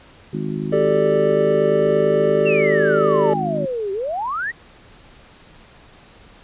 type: harmonic tone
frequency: 51.91 Hz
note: G#1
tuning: in tune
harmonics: 3 / 4 / 5 / 6 / 7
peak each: -26 / -27 / -30 / -32 / -29 dBFS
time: 0.33-3.66 s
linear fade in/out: 5 ms
type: chord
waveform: triangle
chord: G suspended second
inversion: none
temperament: just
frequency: 392 / 441 / 588 Hz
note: G4 / A4 / D5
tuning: 0 / +4 / +2 cents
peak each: -17 dBFS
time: 0.72-3.34 s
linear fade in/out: 10 ms
type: exponential two-way sweep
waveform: sine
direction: down then up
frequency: 2794 to 378.9 to 1970 Hz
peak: -21 dBFS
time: 2.45-4.52 s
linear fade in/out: 20 ms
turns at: 3.92 s
effects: pink hiss -47 dBFS RMS until 6.43 s + resampled to 8000 Hz